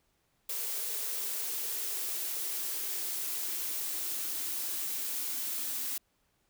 blue noise with high-pass filter sweep, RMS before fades -35 dBFS, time 0.49-5.98 s, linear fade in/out 5 ms, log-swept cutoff 440 to 260 Hz, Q 4.8, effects pink hiss -74 dBFS RMS until 6.49 s

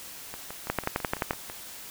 two click trains, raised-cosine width 0.5 ms, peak -10 / -22 dBFS, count 8 / 8, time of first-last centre 0.7-1.309 / 0.34-1.499 s, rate 11.5 / 6.04 Hz, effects white hiss -43 dBFS RMS until 1.9 s

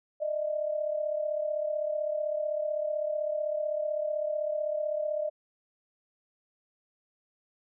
sine tone pair together, 602.2 / 638 Hz, D5 / D#5, +43 / +43 cents, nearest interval minor second, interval 100 cents, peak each -29 / -34 dBFS, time 0.2-5.3 s, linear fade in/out 20 ms, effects none

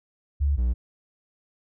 sine / triangle tone pair in turn, 71.2 / 60.58 Hz, C#2 / B1, +47 / -33 cents, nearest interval minor third, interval 280 cents, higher first, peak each -19 / -18 dBFS, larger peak second, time 0.4-0.57 / 0.57-0.74 s, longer neither, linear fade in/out 20 ms, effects none

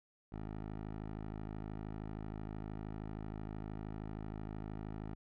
10% pulse tone with low-pass filter, 53 Hz, G#1, 36 cents sharp, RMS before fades -44 dBFS, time 0.32-5.15 s, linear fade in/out 5 ms, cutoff 1500 Hz, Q 0.53, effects none

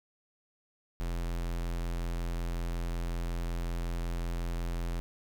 square tone, 42.72 Hz, F1, 37 cents flat, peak -32 dBFS, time 1-5 s, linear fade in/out 0 ms, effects none

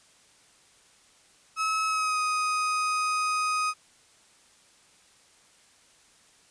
35% pulse tone with pitch glide, 1288 to 1251.3 Hz, E6 to D#6, -41 to +9 cents, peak -23 dBFS, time 1.56-3.74 s, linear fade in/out 50 ms, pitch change -50 cents, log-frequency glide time 1.87-2.19 s, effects white hiss -59 dBFS RMS until 6.5 s + resampled to 22050 Hz

